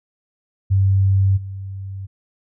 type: tone with level steps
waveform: sine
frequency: 96.9 Hz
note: G2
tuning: 20 cents flat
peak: -12 / -27 dBFS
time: 0.7-2.07 s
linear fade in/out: 20 ms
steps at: 1.36 s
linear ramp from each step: 20 ms
effects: none

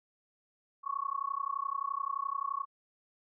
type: tone with amplitude modulation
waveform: sine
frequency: 1108.7 Hz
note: C#6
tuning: in tune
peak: -28 dBFS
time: 0.83-2.66 s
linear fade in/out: 50 ms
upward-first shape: sine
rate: 31.6 Hz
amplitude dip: 100%
effects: none

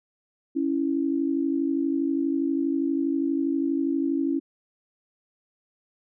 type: tone pair together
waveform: sine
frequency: 277.2 / 329.6 Hz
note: C#4 / E4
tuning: 0 / 0 cents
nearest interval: minor third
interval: 300 cents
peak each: -24 / -26 dBFS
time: 0.55-4.4 s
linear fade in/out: 20 ms
effects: none

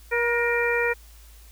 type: harmonic tone with a mistuned harmonic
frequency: 475.2 Hz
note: A#4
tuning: 33 cents sharp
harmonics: 1 / 2 / 3 / 4 / 5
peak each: -24 / -31 / -29 / -26 / -28 dBFS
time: 0.11-0.94 s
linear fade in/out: 20 ms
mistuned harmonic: 4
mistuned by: -34 cents
effects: added 55 Hz sine -46 dBFS peak until 1.51 s + white hiss -54 dBFS RMS until 1.51 s

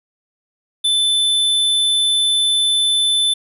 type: tone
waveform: square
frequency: 3520 Hz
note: A7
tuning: in tune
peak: -14 dBFS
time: 0.84-3.34 s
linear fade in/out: 10 ms
effects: resampled to 32000 Hz

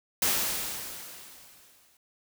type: noise with exponential decay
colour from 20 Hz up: white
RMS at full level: -24 dBFS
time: 0.22-1.97 s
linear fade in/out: 2 ms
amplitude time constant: 380 ms
effects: none

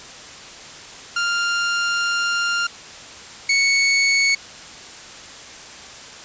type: tone pair in turn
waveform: sawtooth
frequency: 1396.9 / 2217 Hz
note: F6 / C#7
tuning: 0 / 0 cents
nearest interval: minor sixth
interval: 800 cents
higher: second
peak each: -15 / -11 dBFS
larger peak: second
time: 1.16-2.67 / 3.49-4.35 s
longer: first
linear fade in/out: 5 ms
effects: white hiss -38 dBFS RMS until 6.24 s + resampled to 16000 Hz

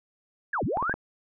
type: linear two-way sweep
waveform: sine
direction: down then up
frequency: 1760 to 65.3 to 1694 Hz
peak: -25 dBFS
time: 0.53-0.93 s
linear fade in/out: 5 ms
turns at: 0.64 s
type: clicks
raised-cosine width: 1 ms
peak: -17 dBFS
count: 4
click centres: 0.772 / 0.826 / 0.896 / 0.94 s
effects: none

